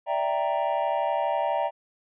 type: chord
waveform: triangle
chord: E half-diminished seventh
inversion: third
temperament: equal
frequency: 587.3 / 659.3 / 784 / 932.3 Hz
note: D5 / E5 / G5 / Bb5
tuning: 0 / 0 / 0 / 0 cents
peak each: -27 dBFS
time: 0.06-1.71 s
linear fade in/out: 50 ms
effects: resampled to 8000 Hz